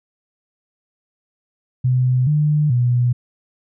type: tone with pitch steps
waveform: sine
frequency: 127 / 150 / 122.7 Hz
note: B2 / D3 / B2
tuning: +49 / +37 / -11 cents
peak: -13 dBFS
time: 1.84-3.13 s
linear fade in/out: 10 ms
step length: 430 ms
effects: none